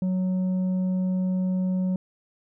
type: tone with tanh clipping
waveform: sine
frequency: 185 Hz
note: F#3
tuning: in tune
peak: -23 dBFS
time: 0.02-1.96 s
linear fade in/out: 2 ms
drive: 5 dB
effects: none